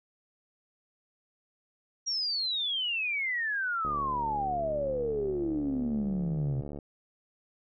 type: exponential sweep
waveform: sine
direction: down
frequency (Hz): 5720 to 126.3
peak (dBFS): -28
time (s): 2.06-6.62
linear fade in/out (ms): 20
type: click train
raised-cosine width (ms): 2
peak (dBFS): -27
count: 214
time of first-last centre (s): 3.85-6.788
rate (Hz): 72.5
effects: none